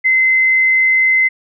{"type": "tone", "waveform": "sine", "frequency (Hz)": 2058, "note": "C7", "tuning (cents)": -29, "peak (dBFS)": -9, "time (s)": [0.04, 1.29], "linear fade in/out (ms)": 20, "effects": []}